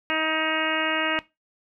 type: harmonic tone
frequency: 315.6 Hz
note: D#4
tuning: 25 cents sharp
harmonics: 1 / 2 / 3 / 4 / 5 / 6 / 7 / 8 / 9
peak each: -31 / -31 / -31 / -31 / -31 / -31 / -31 / -31 / -31 dBFS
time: 0.1-1.19 s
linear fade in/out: 0 ms
effects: noise-tail reverb RT60 0.2 s tail -17 dB re dry